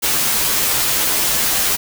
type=noise with comb filter; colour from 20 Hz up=white; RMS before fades=-17 dBFS; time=0.02-1.77 s; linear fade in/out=20 ms; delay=11 ms; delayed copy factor=-1; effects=none